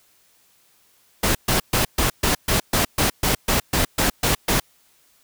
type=noise bursts; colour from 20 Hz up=pink; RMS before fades=-19 dBFS; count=14; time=1.23-4.6 s; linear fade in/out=5 ms; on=120 ms; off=130 ms; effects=white hiss -59 dBFS RMS until 5.23 s